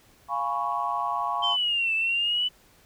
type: chord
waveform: sine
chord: C# dominant seventh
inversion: first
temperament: equal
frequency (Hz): 698.5 / 830.6 / 987.8 / 1108.7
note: E#5 / G#5 / B5 / C#6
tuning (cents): 0 / 0 / 0 / 0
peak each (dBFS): -32 / -31 / -31 / -28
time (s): 0.28-1.57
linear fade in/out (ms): 50
type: linear two-way sweep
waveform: sine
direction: down then up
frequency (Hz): 3136 to 2628 to 2995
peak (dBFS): -22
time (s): 1.42-2.49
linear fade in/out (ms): 20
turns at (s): 1.94
effects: tanh soft clip ceiling -14 dBFS + pink hiss -58 dBFS RMS until 2.85 s